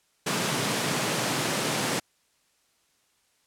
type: high-pass noise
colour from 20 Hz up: pink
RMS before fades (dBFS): -27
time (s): 0.26-2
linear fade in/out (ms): 10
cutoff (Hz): 120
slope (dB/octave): 48
effects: white hiss -68 dBFS RMS until 3.46 s + low-pass 10000 Hz 12 dB/octave